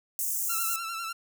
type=high-pass noise; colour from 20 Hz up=white; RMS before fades=-30 dBFS; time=0.19-0.76 s; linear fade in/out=0 ms; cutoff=6200 Hz; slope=48 dB/octave
type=tone with vibrato; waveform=sawtooth; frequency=1346 Hz; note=E6; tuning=36 cents sharp; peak=-29 dBFS; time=0.49-1.13 s; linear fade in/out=10 ms; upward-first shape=sine; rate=10 Hz; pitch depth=45 cents each way
effects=none